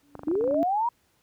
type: tone with exponential growth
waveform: sine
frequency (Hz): 287.3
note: D4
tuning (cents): -38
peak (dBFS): -22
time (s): 0.03-0.63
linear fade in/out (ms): 0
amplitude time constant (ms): 130
type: clicks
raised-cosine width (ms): 1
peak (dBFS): -24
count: 11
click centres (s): 0.153 / 0.193 / 0.234 / 0.283 / 0.314 / 0.354 / 0.41 / 0.441 / 0.477 / 0.51 / 0.544
type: linear sweep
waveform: sine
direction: up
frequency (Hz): 293.5 to 973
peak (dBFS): -22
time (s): 0.27-0.89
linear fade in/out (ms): 5
effects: pink hiss -67 dBFS RMS until 1.22 s + high-pass 60 Hz 12 dB/octave